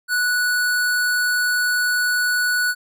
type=tone; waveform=square; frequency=1475 Hz; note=F#6; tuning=6 cents flat; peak=-18 dBFS; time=0.08-2.75 s; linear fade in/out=50 ms; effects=none